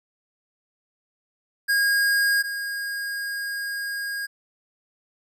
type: tone pair in turn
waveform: square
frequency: 1630 / 1630 Hz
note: G#6 / G#6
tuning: -33 / -33 cents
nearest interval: unison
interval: 0 cents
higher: neither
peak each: -19 / -28 dBFS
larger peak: first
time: 1.68-2.43 / 2.43-4.27 s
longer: second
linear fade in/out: 20 ms
effects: none